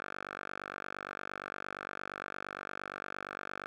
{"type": "tone with band-pass filter", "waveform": "5% pulse", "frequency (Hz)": 48.66, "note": "G1", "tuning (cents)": -12, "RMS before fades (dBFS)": -43, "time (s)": [0, 3.66], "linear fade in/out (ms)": 0, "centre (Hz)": 1400, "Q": 2.2, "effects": []}